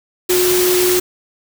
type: tone in noise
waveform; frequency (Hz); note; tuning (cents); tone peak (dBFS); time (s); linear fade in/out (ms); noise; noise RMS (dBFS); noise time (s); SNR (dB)
sine; 362.4; F#4; -36; -13; 0.29-1; 10; white; -18; 0.29-1; +2
effects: none